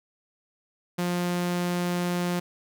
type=tone; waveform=sawtooth; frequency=176.5 Hz; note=F3; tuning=19 cents sharp; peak=-21 dBFS; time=0.98-2.4 s; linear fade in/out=10 ms; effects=none